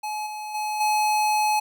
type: tone with level steps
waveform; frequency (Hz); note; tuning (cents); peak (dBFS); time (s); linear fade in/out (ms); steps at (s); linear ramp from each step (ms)
square; 850; G#5; +40; -28 / -32 / -26 / -20; 0.03-1.6; 10; 0.26 / 0.54 / 0.8; 10
effects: none